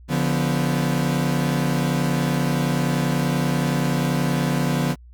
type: chord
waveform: 40% pulse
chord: B diminished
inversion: first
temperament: equal with one note detuned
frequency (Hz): 144.14 / 174.61 / 246.9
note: D3 / F3 / B3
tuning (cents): -32 / 0 / 0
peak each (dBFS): -22 / -23 / -24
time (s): 0.08-4.96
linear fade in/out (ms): 50
effects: added 60 Hz sine -42 dBFS peak until 5.13 s